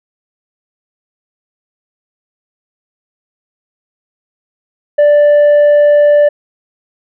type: tone with tanh clipping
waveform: sine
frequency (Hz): 587.3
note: D5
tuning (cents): 0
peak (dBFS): -5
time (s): 4.98-6.29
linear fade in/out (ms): 10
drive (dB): 3
effects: none